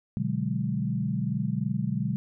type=chord; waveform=sine; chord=G# half-diminished seventh; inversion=first; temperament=equal; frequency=123.47 / 146.83 / 185 / 207.7 Hz; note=B2 / D3 / F#3 / G#3; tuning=0 / 0 / 0 / 0 cents; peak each=-31 dBFS; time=0.17-2.16 s; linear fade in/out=0 ms; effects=none